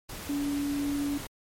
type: tone in noise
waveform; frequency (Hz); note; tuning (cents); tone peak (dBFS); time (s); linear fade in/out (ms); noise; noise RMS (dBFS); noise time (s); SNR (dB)
sine; 285.7; D4; -48; -27; 0.29-1.18; 5; pink; -40; 0.09-1.27; +10
effects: MP3 64 kbps